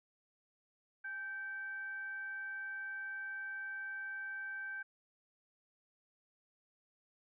sine tone with frequency modulation, 1560 Hz, G6, 9 cents flat, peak -40 dBFS, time 1.04-4.83 s, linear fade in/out 10 ms, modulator 732 Hz, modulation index 0.23, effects none

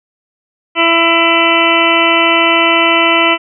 harmonic tone, 333.7 Hz, E4, 21 cents sharp, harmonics 1 / 2 / 3 / 4 / 6 / 7 / 8 / 9, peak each -16 / -16 / -16 / -16 / -16 / -16 / -16 / -16 dBFS, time 0.75-3.38 s, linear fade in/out 50 ms, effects none

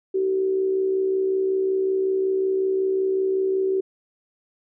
sine tone with amplitude modulation, 381.6 Hz, G4, 47 cents flat, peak -17 dBFS, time 0.14-3.81 s, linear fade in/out 10 ms, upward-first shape sine, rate 65.4 Hz, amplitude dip 45%, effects none

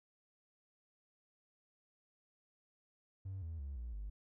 triangle tone with pitch steps, 96 / 81.66 / 69.47 / 59.09 / 50.27 Hz, G2 / E2 / C#2 / A#1 / G1, -36 / -16 / +4 / +24 / +44 cents, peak -38 dBFS, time 3.25-4.1 s, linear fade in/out 10 ms, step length 170 ms, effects tanh soft clip ceiling -37 dBFS

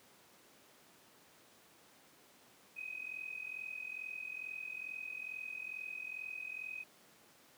sine tone with amplitude modulation, 2517 Hz, D#7, 19 cents sharp, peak -38 dBFS, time 2.76-6.84 s, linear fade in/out 20 ms, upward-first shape sine, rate 42.3 Hz, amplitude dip 80%, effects pink hiss -63 dBFS RMS until 7.57 s + high-pass 200 Hz 12 dB/octave

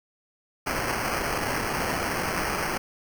blue noise with sample-and-hold, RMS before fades -28 dBFS, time 0.66-2.78 s, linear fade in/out 10 ms, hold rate 3675 Hz, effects none

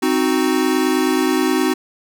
square chord, C diminished, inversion none, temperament equal, 261.6 / 311.1 / 370 Hz, C4 / Eb4 / Gb4, 0 / 0 / 0 cents, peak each -20 / -20 / -20 dBFS, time 0.02-1.74 s, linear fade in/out 10 ms, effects none

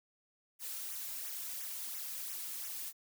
blue noise with flanger, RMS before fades -42 dBFS, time 0.59-2.93 s, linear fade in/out 50 ms, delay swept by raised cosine 0.22 to 2.72 ms, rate 2.9 Hz, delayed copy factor -0.9, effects none

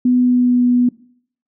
sine tone with pitch glide, 248.9 to 245.5 Hz, B3 to B3, +14 to -10 cents, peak -10 dBFS, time 0.05-0.89 s, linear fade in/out 5 ms, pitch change -24 cents, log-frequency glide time 0.16-0.68 s, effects noise-tail reverb RT60 0.6 s tail -21 dB re dry

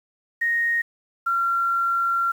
sine tone pair in turn, 1864.7 / 1371.3 Hz, A#6 / F6, 0 / -32 cents, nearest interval perfect fourth, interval 532 cents, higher first, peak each -19 dBFS, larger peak neither, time 0.41-0.82 / 1.26-2.32 s, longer second, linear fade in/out 10 ms, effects 8-bit

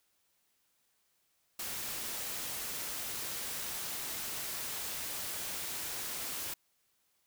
white noise, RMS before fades -39 dBFS, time 1.59-6.54 s, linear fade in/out 5 ms, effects white hiss -75 dBFS RMS until 7.26 s

